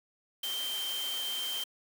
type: tone in noise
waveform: sine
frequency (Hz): 3136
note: G7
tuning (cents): 0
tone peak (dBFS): -33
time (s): 0.43-1.64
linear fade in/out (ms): 5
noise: white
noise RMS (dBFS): -40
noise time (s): 0.43-1.64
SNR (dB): +4
effects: high-pass 300 Hz 12 dB/octave